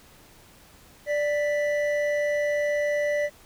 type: tone pair together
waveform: triangle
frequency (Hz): 587.8 / 1975.5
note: D5 / B6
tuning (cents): +1 / 0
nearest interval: octave + major sixth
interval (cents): 2099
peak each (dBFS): -21 / -29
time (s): 1.06-3.3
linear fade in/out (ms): 50
effects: pink hiss -53 dBFS RMS until 3.45 s